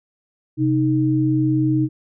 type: tone pair together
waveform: sine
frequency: 130.81 / 311.1 Hz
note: C3 / D#4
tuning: 0 / 0 cents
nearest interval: octave + minor third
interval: 1500 cents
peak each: -19 / -17 dBFS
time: 0.57-1.89 s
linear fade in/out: 50 ms
effects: none